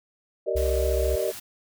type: chord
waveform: sine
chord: Eb major seventh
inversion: first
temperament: equal with one note detuned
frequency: 384.2 / 466.2 / 587.3 / 622.3 Hz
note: G4 / Bb4 / D5 / Eb5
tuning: -35 / 0 / 0 / 0 cents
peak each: -29 dBFS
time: 0.46-1.32 s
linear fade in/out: 20 ms
type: tone with vibrato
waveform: sine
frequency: 65.41 Hz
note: C2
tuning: in tune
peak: -24 dBFS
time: 0.55-1.16 s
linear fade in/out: 10 ms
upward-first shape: sine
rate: 4.1 Hz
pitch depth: 29 cents each way
type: band-stop noise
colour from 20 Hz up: white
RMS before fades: -39 dBFS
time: 0.56-1.4 s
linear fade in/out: 10 ms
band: 390 to 570 Hz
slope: 96 dB/octave
effects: none